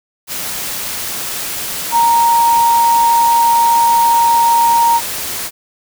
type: tone in noise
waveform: sine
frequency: 932.3 Hz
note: A#5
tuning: in tune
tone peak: -8 dBFS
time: 1.91-5.01 s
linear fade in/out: 50 ms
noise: white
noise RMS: -22 dBFS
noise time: 0.27-5.51 s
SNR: +11 dB
effects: none